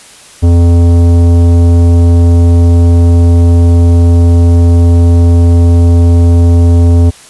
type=tone with tanh clipping; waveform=sine; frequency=85.5 Hz; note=F2; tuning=36 cents flat; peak=-4 dBFS; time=0.42-7.11 s; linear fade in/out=20 ms; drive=14 dB; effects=white hiss -35 dBFS RMS until 7.29 s + resampled to 24000 Hz